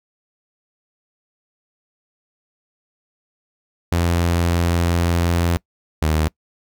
sawtooth tone pair in turn, 85.7 / 78.07 Hz, F2 / D#2, -32 / +6 cents, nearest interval major second, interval 162 cents, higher first, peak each -12 dBFS, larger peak neither, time 3.92-5.57 / 6.02-6.28 s, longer first, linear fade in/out 0 ms, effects noise-tail reverb RT60 0.1 s tail -24 dB re dry

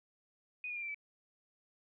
sine tone with pitch steps, 2483 / 2438 / 2393 / 2349 / 2306 Hz, D#7 / D#7 / D7 / D7 / D7, -4 / -36 / +32 / 0 / -32 cents, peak -38 dBFS, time 0.64-0.945 s, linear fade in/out 2 ms, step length 61 ms, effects none

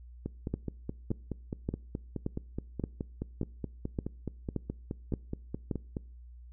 two click trains, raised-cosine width 3 ms, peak -21 / -18 dBFS, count 28 / 10, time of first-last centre 0.26-5.968 / 0.54-5.712 s, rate 4.73 / 1.74 Hz, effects noise-tail reverb RT60 0.5 s tail -24 dB re dry + added 60 Hz sine -47 dBFS peak until 6.52 s

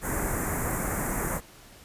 pink band-stop noise, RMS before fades -29 dBFS, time 0.01-1.41 s, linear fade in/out 50 ms, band 2100 to 6800 Hz, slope 48 dB/octave, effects pink hiss -51 dBFS RMS until 1.84 s + resampled to 32000 Hz

